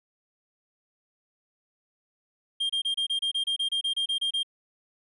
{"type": "tone bursts", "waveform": "triangle", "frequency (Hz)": 3205, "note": "G7", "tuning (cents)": 38, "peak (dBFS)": -23, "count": 15, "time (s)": [2.6, 4.432], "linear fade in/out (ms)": 10, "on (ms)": 96, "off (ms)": 28, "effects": ["resampled to 32000 Hz"]}